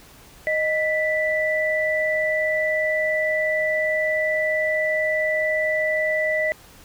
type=tone pair together; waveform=sine; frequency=622.3 / 1975.7 Hz; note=D#5 / B6; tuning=0 / 0 cents; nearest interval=octave + minor sixth; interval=2000 cents; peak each=-22 / -22 dBFS; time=0.47-6.52 s; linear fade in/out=0 ms; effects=pink hiss -48 dBFS RMS until 6.84 s